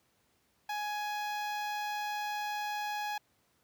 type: tone with notch filter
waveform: sawtooth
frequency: 835 Hz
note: G#5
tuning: 9 cents sharp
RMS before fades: -36 dBFS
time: 0.69-3.18 s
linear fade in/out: 5 ms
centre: 9100 Hz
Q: 0.77
effects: pink hiss -72 dBFS RMS until 3.63 s + high-pass 80 Hz 12 dB/octave